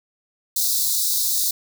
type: high-pass noise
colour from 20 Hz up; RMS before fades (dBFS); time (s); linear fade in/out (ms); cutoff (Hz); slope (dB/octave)
white; -21; 0.56-1.51; 5; 3700; 96
effects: none